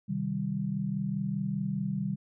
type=chord; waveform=sine; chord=C minor; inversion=none; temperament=equal; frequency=130.81 / 155.56 / 196 Hz; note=C3 / Eb3 / G3; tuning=0 / 0 / 0 cents; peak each=-36 / -34 / -31 dBFS; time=0.08-2.16 s; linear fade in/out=20 ms; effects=none